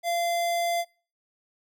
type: tone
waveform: square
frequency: 688 Hz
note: F5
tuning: 26 cents flat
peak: -25 dBFS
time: 0.03-0.85 s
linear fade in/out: 50 ms
effects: noise-tail reverb RT60 0.4 s tail -24 dB re dry